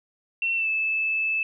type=tone with pitch glide; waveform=sine; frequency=2709 to 2621 Hz; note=E7 to E7; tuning=+47 to -11 cents; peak=-22 dBFS; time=0.42-1.43 s; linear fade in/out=2 ms; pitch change=-58 cents; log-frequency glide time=0.55-0.68 s; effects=none